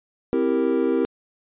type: chord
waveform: triangle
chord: C dominant seventh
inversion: none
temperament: equal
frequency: 261.6 / 329.6 / 392 / 466.2 Hz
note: C4 / E4 / G4 / Bb4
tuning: 0 / 0 / 0 / 0 cents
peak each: -22 dBFS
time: 0.33-1.05 s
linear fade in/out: 0 ms
effects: resampled to 8000 Hz